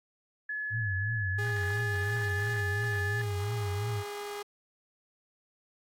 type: tone with pitch glide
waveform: sine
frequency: 1707 to 1725.8 Hz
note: G#6 to A6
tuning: +47 to -34 cents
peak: -32 dBFS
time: 0.49-3.22 s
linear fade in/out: 5 ms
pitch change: +19 cents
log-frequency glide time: 1.68-2.23 s
type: tone with vibrato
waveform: sine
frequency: 103.83 Hz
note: G#2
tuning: in tune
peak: -30 dBFS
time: 0.7-4.04 s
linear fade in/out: 50 ms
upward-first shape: triangle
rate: 2.9 Hz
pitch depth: 210 cents each way
type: tone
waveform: sawtooth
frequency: 410.4 Hz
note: G#4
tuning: 21 cents flat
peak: -33 dBFS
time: 1.38-4.43 s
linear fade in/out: 10 ms
effects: AAC 48 kbps